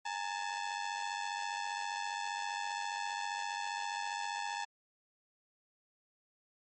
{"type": "ring-modulated tone", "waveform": "sawtooth", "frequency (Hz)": 872, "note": "A5", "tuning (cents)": -16, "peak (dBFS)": -29, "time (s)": [0.05, 4.65], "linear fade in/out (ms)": 10, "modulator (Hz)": 47.5, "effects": ["MP3 32 kbps"]}